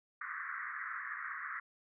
white band-pass noise, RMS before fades -42 dBFS, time 0.21-1.6 s, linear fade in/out 5 ms, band 1100 to 2000 Hz, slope 96 dB/octave, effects none

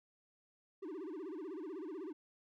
triangle tone with vibrato, 344.1 Hz, F4, 26 cents flat, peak -40 dBFS, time 0.82-2.13 s, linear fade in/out 10 ms, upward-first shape sine, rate 16 Hz, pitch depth 260 cents each way, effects none

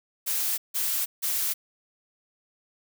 blue noise bursts, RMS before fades -27 dBFS, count 3, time 0.26-1.54 s, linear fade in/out 20 ms, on 320 ms, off 160 ms, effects none

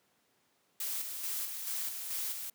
blue noise with tremolo, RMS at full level -36 dBFS, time 0.8-2.5 s, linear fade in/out 5 ms, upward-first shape square, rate 2.3 Hz, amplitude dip 40%, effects pink hiss -72 dBFS RMS until 2.54 s + high-pass 200 Hz 12 dB/octave

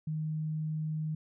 sine tone, 155.56 Hz, D#3, in tune, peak -31 dBFS, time 0.07-1.15 s, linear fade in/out 5 ms, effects none

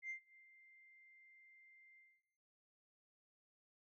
sine tone with ADSR envelope, 2093 Hz, C7, in tune, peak -40 dBFS, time 0.02-2.24 s, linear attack 80 ms, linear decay 96 ms, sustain -22 dB, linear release 260 ms, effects noise-tail reverb RT60 0.9 s tail -19 dB re dry + tanh soft clip ceiling -39 dBFS

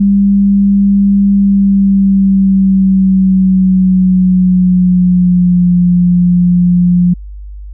sine tone with pitch glide, 199 to 177.29 Hz, G3 to F3, +26 to +26 cents, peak -5 dBFS, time 0-7.14 s, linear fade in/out 10 ms, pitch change -200 cents, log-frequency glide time 1.33-5.73 s, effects added 50 Hz sine -24 dBFS peak until 7.73 s

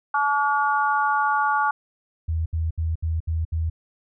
harmonic tone, 286.2 Hz, D4, 45 cents flat, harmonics 3 / 4 / 5, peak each -22 / -23 / -24 dBFS, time 0.14-1.71 s, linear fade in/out 5 ms
sine tone bursts, 81.2 Hz, E2, 26 cents flat, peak -21 dBFS, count 6, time 2.28-3.7 s, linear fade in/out 10 ms, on 180 ms, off 68 ms
effects none

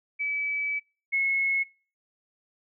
sine tone pair in turn, 2295 / 2181 Hz, D7 / C#7, -40 / -29 cents, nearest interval minor second, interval 89 cents, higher first, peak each -26 / -22 dBFS, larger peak second, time 0.19-0.8 / 1.12-1.64 s, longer first, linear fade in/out 20 ms, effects noise-tail reverb RT60 0.4 s tail -26 dB re dry

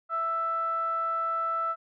sawtooth tone with low-pass filter, 661 Hz, E5, 5 cents sharp, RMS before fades -29 dBFS, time 0.09-1.76 s, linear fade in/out 50 ms, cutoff 1300 Hz, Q 9.3, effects none

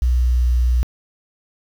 sine tone with pitch glide, 61.74 to 61.1 Hz, B1 to B1, 0 to -18 cents, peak -12 dBFS, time 0.02-0.83 s, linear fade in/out 0 ms, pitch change -18 cents, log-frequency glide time 0.17-0.47 s, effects tanh soft clip ceiling -9 dBFS + 7-bit

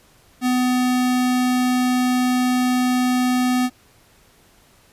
square tone, 250.9 Hz, B3, 28 cents sharp, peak -17 dBFS, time 0.41-3.7 s, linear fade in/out 50 ms, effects pink hiss -54 dBFS RMS until 4.92 s + resampled to 32000 Hz

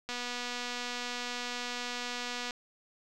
click train, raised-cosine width 0.2 ms, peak -20 dBFS, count 591, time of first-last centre 0.09-2.508 s, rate 244 Hz, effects none

